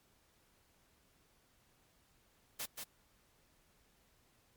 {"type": "noise with echo", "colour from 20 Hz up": "white", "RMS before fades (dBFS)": -41, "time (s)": [2.59, 2.66], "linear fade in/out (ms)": 10, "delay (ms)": 180, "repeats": 1, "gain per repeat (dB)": -4, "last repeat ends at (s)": 2.84, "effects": ["pink hiss -71 dBFS RMS until 4.56 s", "MP3 96 kbps"]}